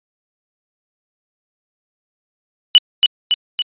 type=tone with echo; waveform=sine; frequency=2960 Hz; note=F#7; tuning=in tune; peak=-3 dBFS; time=2.75-2.78 s; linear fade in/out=0 ms; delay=280 ms; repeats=3; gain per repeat=-4 dB; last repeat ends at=3.62 s; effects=resampled to 8000 Hz